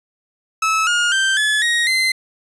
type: tone with pitch steps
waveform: 30% pulse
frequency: 1300 / 1425.9 / 1563.9 / 1715.4 / 1881.5 / 2064 Hz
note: E6 / F6 / G6 / A6 / A#6 / C7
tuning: -24 / +36 / -5 / -44 / +16 / -24 cents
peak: -12 dBFS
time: 0.62-2.12 s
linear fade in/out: 5 ms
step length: 250 ms
effects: resampled to 22050 Hz + 9-bit